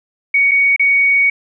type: tone with dropouts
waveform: sine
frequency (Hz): 2238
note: C#7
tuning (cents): +16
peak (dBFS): -9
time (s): 0.34-1.3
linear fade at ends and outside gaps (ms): 5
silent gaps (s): 0.512-0.515 / 0.763-0.795
effects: none